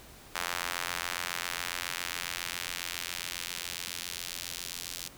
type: tone with high-pass filter sweep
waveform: sawtooth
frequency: 87.31 Hz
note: F2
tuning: in tune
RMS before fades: -37 dBFS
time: 0.35-5.08 s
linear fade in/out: 5 ms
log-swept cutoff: 1200 to 4300 Hz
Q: 0.89
effects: pink hiss -52 dBFS RMS until 5.17 s